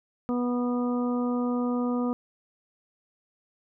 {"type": "harmonic tone", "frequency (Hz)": 244.8, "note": "B3", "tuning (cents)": -15, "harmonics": [1, 2, 3, 4, 5], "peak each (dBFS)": [-25, -32, -39, -40, -38], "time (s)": [0.29, 2.13], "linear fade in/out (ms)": 0, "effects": []}